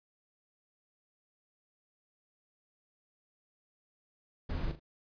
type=noise with echo; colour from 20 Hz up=brown; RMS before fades=-35 dBFS; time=4.49-4.72 s; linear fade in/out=10 ms; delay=39 ms; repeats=2; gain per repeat=-10 dB; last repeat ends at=4.798 s; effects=resampled to 11025 Hz